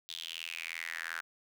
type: tone with high-pass filter sweep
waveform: square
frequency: 41.39 Hz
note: E1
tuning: 8 cents sharp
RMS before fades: -41 dBFS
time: 0.09-1.21 s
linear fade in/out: 0 ms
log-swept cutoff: 3600 to 1500 Hz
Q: 5.7
effects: none